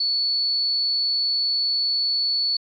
sine tone, 4435 Hz, C#8, in tune, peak -19 dBFS, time 0-2.57 s, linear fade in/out 5 ms, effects MP3 96 kbps

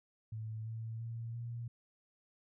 sine tone with pitch steps, 110 / 112.57 / 115.2 / 117.9 Hz, A2 / A2 / A#2 / A#2, 0 / +40 / -20 / +20 cents, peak -39 dBFS, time 0.32-1.68 s, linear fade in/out 5 ms, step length 340 ms, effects none

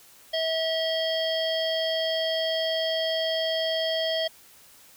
harmonic tone, 647 Hz, E5, 32 cents flat, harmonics 1 / 3 / 5 / 7 / 8, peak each -26 / -35 / -29 / -37 / -38 dBFS, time 0.33-4.28 s, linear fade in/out 10 ms, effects white hiss -53 dBFS RMS until 4.96 s

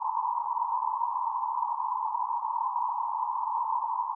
white band-pass noise, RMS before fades -30 dBFS, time 0-4.15 s, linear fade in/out 20 ms, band 900 to 1000 Hz, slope 96 dB/octave, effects none

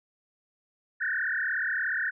sine tone with frequency modulation, 1661.2 Hz, G#6, in tune, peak -26 dBFS, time 1-2.11 s, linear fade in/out 20 ms, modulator 36.9 Hz, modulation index 5.2, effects none

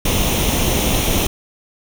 pink noise with comb filter, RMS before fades -17 dBFS, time 0.05-1.27 s, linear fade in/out 5 ms, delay 0.32 ms, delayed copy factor +0.6, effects none

